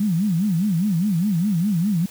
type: tone with vibrato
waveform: sine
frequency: 186.3 Hz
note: F#3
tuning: 12 cents sharp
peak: -17 dBFS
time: 0-2.06 s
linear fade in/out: 5 ms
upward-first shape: sine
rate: 4.9 Hz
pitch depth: 250 cents each way
effects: white hiss -43 dBFS RMS until 2.1 s